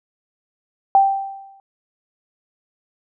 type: tone with exponential decay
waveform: sine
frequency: 783 Hz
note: G5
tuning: 2 cents flat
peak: -7 dBFS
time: 0.95-1.6 s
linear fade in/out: 1 ms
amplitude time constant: 140 ms
effects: none